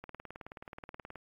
click train, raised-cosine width 0.5 ms, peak -29 dBFS, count 22, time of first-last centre 0.04-1.157 s, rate 18.8 Hz, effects AAC 32 kbps

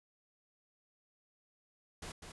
pink noise with echo, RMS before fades -45 dBFS, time 2.02-2.12 s, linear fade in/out 5 ms, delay 200 ms, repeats 1, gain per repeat -5 dB, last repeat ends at 2.32 s, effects resampled to 24000 Hz

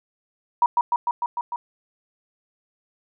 sine tone with echo, 957 Hz, A#5, 45 cents sharp, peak -13 dBFS, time 0.62-0.66 s, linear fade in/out 2 ms, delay 150 ms, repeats 6, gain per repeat -2 dB, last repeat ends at 1.56 s, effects none

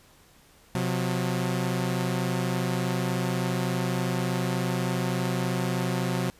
sawtooth tone pair together, 128.2 / 180.59 Hz, C3 / F#3, -35 / -42 cents, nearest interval tritone, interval 593 cents, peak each -24 dBFS, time 0.75-6.3 s, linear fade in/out 0 ms, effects pink hiss -57 dBFS RMS until 6.39 s + resampled to 32000 Hz

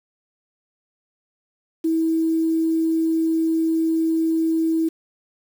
sine tone with quantisation, 324.3 Hz, E4, 28 cents flat, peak -17 dBFS, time 1.84-4.89 s, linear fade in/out 10 ms, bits 7, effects none

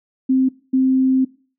sine tone pair in turn, 261.6 / 261.6 Hz, C4 / C4, 0 / 0 cents, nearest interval unison, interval 0 cents, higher neither, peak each -12 dBFS, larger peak neither, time 0.29-0.49 / 0.73-1.25 s, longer second, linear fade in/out 10 ms, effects noise-tail reverb RT60 0.4 s tail -21 dB re dry

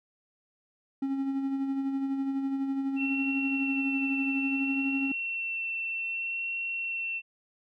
triangle tone with tremolo, 271.8 Hz, C#4, 34 cents flat, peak -24 dBFS, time 1.02-5.12 s, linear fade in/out 5 ms, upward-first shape sine, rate 12 Hz, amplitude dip 40%
sine tone with vibrato, 2707 Hz, E7, 45 cents sharp, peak -30 dBFS, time 2.96-7.22 s, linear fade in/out 50 ms, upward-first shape sine, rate 0.62 Hz, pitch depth 11 cents each way
effects none

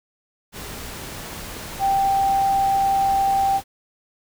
sine tone in noise, 784 Hz, G5, in tune, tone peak -16 dBFS, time 1.79-3.61 s, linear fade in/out 50 ms, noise pink, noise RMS -34 dBFS, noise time 0.52-3.64 s, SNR +15 dB, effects none

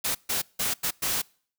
white noise bursts at uneven times, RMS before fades -27 dBFS, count 5, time 0.04-0.15 / 0.29-0.42 / 0.59-0.74 / 0.83-0.91 / 1.02-1.22 s, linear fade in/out 10 ms, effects noise-tail reverb RT60 0.5 s tail -26 dB re dry

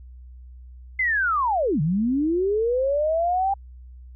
sine linear two-way sweep, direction down then up, 2092 to 141.3 to 799 Hz, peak -19 dBFS, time 0.99-3.54 s, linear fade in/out 5 ms, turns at 1.81 s, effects added 62 Hz sine -40 dBFS peak until 4.15 s

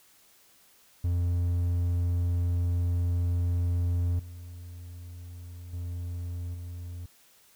triangle tone with level steps, 87.31 Hz, F2, in tune, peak -22 / -38 / -30 / -34 dBFS, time 1.04-7.06 s, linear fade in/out 5 ms, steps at 4.19 / 5.73 / 6.54 s, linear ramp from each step 5 ms, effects white hiss -60 dBFS RMS until 7.55 s

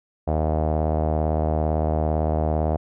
sawtooth tone with low-pass filter, 77.78 Hz, D#2, in tune, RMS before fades -22 dBFS, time 0.27-2.77 s, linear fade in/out 10 ms, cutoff 680 Hz, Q 4, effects none

